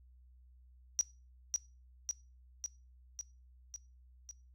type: tone with echo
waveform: sine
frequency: 5800 Hz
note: F#8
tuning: 35 cents flat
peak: -25 dBFS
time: 0.99-1.01 s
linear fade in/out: 0 ms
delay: 550 ms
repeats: 6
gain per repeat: -3 dB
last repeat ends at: 4.31 s
effects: noise-tail reverb RT60 0.3 s tail -20 dB re dry + added 62 Hz sine -58 dBFS peak until 4.54 s